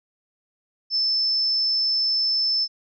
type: tone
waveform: sine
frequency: 5274 Hz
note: E8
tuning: in tune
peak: -19 dBFS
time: 0.9-2.68 s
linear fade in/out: 50 ms
effects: none